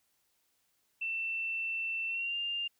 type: tone with pitch glide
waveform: sine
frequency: 2680 to 2800 Hz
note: E7 to F7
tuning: +28 to +4 cents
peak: -32 dBFS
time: 1.01-2.68 s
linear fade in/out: 10 ms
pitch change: +76 cents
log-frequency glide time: 2.07-2.36 s
effects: white hiss -75 dBFS RMS until 2.79 s